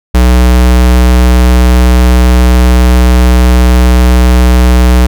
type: tone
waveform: square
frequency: 61.74 Hz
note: B1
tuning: in tune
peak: -3 dBFS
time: 0.14-5.07 s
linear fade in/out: 10 ms
effects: none